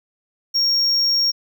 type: tone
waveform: triangle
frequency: 5560 Hz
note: F8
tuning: 9 cents flat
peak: -14 dBFS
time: 0.54-1.32 s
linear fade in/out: 20 ms
effects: none